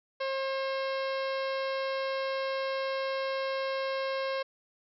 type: harmonic tone with a mistuned harmonic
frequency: 536 Hz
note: C5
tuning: 42 cents sharp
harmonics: 1 / 2 / 3 / 4 / 5 / 6 / 7 / 8 / 9 / 10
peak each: -31 / -37 / -41 / -43 / -45 / -47 / -48 / -49 / -50 / -51 dBFS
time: 0.2-4.43 s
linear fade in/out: 10 ms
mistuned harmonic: 7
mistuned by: +57 cents
effects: none

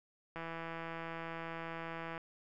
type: click train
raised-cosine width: 0.5 ms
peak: -28 dBFS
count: 301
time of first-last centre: 0.36-2.178 s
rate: 165 Hz
effects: none

